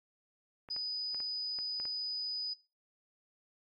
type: clicks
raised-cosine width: 0.5 ms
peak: -35 dBFS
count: 7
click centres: 0.688 / 0.764 / 1.146 / 1.203 / 1.588 / 1.8 / 1.854 s
type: tone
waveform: sine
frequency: 4978 Hz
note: D#8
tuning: in tune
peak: -34 dBFS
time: 0.7-2.54 s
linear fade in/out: 10 ms
effects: noise-tail reverb RT60 0.3 s tail -21 dB re dry + AAC 48 kbps